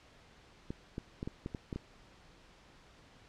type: clicks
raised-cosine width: 3 ms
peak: -25 dBFS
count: 8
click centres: 0.705 / 0.981 / 1.229 / 1.275 / 1.461 / 1.548 / 1.728 / 1.76 s
effects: pink hiss -60 dBFS RMS until 3.28 s + low-pass 5000 Hz 12 dB/octave